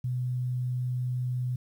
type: tone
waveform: sine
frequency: 125.3 Hz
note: B2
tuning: 25 cents sharp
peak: -27 dBFS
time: 0.04-1.56 s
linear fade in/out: 5 ms
effects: 10-bit